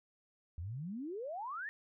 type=exponential sweep; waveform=sine; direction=up; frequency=77.6 to 1864.7 Hz; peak=-39 dBFS; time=0.58-1.69 s; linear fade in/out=0 ms; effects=none